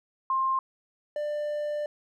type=tone pair in turn; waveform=sine / triangle; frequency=1058 / 593.8 Hz; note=C6 / D5; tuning=+19 / +19 cents; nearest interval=minor seventh; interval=1000 cents; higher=first; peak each=-23 / -26 dBFS; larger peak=first; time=0.3-0.59 / 1.16-1.86 s; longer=second; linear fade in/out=2 ms; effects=none